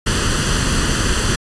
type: noise with comb filter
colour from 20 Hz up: pink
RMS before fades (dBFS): -17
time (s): 0.06-1.36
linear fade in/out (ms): 10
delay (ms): 0.66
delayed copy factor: +0.65
effects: resampled to 22050 Hz